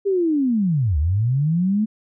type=linear two-way sweep; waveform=sine; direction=down then up; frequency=406.4 to 69.5 to 221.1 Hz; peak=-16 dBFS; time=0.05-1.86 s; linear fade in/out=20 ms; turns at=0.98 s; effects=none